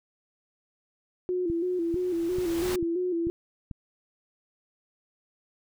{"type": "tone with vibrato", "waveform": "sine", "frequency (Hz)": 349.2, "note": "F4", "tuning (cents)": 0, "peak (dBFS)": -25, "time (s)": [1.29, 3.3], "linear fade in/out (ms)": 0, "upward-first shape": "square", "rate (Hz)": 3, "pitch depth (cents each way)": 67}
{"type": "noise with exponential growth", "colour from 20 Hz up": "pink", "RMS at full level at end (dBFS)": -32, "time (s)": [1.47, 2.76], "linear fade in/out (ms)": 5, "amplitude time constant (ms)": 280}
{"type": "click train", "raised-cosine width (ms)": 5, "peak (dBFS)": -24, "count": 6, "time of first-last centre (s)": [1.5, 3.712], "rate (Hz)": 2.26}
{"effects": []}